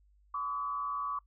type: tone with frequency modulation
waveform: sine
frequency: 1140 Hz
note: C#6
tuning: 48 cents sharp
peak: -32 dBFS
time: 0.34-1.19 s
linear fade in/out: 5 ms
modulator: 119 Hz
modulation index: 0.6
effects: noise-tail reverb RT60 0.1 s tail -24 dB re dry + added 50 Hz sine -62 dBFS peak until 1.26 s